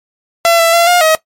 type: tone with pitch steps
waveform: sawtooth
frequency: 675 / 666 / 681 / 709 / 634 Hz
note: E5 / E5 / F5 / F5 / D#5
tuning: +41 / +18 / -44 / +26 / +32 cents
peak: -3 dBFS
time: 0.45-1.15 s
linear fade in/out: 0 ms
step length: 140 ms
effects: noise-tail reverb RT60 0.1 s tail -17 dB re dry + MP3 64 kbps